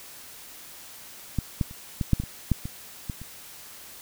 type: clicks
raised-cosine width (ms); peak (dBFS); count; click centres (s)
5; -12 / -11 / -30 / -13 / -6 / -15 / -23 / -8 / -20 / -18 / -27; 11; 1.387 / 1.612 / 1.711 / 2.012 / 2.133 / 2.2 / 2.237 / 2.517 / 2.655 / 3.098 / 3.216
effects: white hiss -45 dBFS RMS until 4.01 s